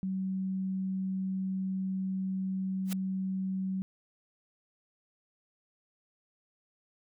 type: tone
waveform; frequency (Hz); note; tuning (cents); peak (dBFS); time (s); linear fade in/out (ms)
sine; 189.6; F#3; +43; -30; 0.03-3.82; 0
type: noise with exponential growth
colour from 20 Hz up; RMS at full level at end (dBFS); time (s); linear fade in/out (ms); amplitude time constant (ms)
white; -34; 2.85-2.93; 2; 17
effects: none